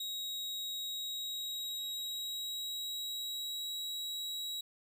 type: tone with pitch glide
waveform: 40% pulse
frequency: 3802 to 3866 Hz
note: A#7 to B7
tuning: +33 to -38 cents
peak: -36 dBFS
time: 0-4.61 s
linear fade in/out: 5 ms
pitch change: +29 cents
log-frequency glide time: 0.82-3.69 s
effects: none